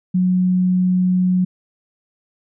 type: tone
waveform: sine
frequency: 182.8 Hz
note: F#3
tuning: 21 cents flat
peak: -13 dBFS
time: 0.14-1.45 s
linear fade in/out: 10 ms
effects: none